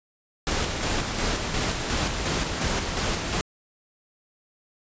pink noise with tremolo, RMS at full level -25 dBFS, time 0.47-3.41 s, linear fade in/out 0 ms, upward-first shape square, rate 2.8 Hz, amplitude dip 35%, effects resampled to 16000 Hz

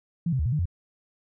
sine tone with pitch steps, 169.4 / 131.4 / 75.6 / 120.9 / 150.9 / 87.3 Hz, E3 / C3 / D#2 / B2 / D3 / F2, +48 / +8 / -49 / -36 / +47 / 0 cents, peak -22 dBFS, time 0.26-0.656 s, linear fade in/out 5 ms, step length 66 ms, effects none

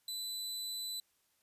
sawtooth tone, 3998 Hz, B7, 20 cents sharp, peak -35 dBFS, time 0.08-1 s, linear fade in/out 2 ms, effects white hiss -75 dBFS RMS until 1.42 s + resampled to 32000 Hz

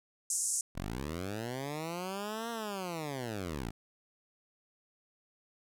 white band-pass noise, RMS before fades -33 dBFS, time 0.3-0.61 s, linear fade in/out 2 ms, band 6200 to 9600 Hz, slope 48 dB/octave
10% pulse linear two-way sweep, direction up then down, 38.89 to 235.2 to 49.8 Hz, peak -28 dBFS, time 0.75-3.71 s, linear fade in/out 10 ms, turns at 2.5 s
effects none

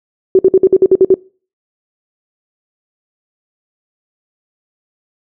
sine tone bursts, 378 Hz, F#4, 37 cents sharp, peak -3 dBFS, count 9, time 0.35-1.142 s, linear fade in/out 2 ms, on 40 ms, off 54 ms, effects noise-tail reverb RT60 0.4 s tail -25 dB re dry

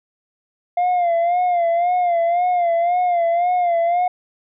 sine tone with vibrato, 698.5 Hz, F5, in tune, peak -12 dBFS, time 0.77-4.08 s, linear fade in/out 5 ms, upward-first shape sine, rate 1.9 Hz, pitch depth 65 cents each way, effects tanh soft clip ceiling -14 dBFS

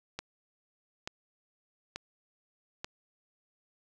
click train, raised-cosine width 0.2 ms, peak -19 dBFS, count 4, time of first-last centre 0.19-2.845 s, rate 1.13 Hz, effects none

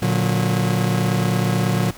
40% pulse chord, Bb augmented, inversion none, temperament just, 116.54 / 145.68 / 182.1 Hz, Bb2 / D3 / F#3, 0 / -14 / -27 cents, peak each -20 / -23 / -20 dBFS, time 0.02-1.91 s, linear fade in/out 5 ms, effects pink hiss -41 dBFS RMS until 1.97 s

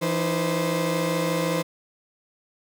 35% pulse tone cluster, 167.3 / 309.2 / 487.3 / 521 Hz, E3 / D#4 / B4 / C5, +26 / -11 / -23 / -7 cents, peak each -25 / -29 / -29 / -25 dBFS, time 0.01-1.63 s, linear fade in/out 20 ms, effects none

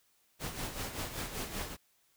pink noise with tremolo, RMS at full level -37 dBFS, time 0.39-1.77 s, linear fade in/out 50 ms, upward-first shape sine, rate 5.2 Hz, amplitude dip 60%, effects white hiss -71 dBFS RMS until 2.16 s

